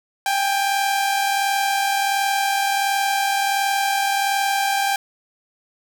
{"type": "tone pair together", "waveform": "sawtooth", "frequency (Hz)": [789.2, 830.6], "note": ["G5", "G#5"], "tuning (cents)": [11, 0], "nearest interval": "minor second", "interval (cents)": 89, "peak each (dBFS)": [-15, -23], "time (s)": [0.26, 4.96], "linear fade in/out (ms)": 2, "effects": []}